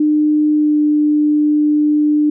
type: tone with pitch glide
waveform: sine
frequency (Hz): 302 to 299.2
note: D4 to D4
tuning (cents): +48 to +32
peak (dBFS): -10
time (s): 0-2.3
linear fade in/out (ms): 5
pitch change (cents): -16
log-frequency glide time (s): 0.52-0.8
effects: none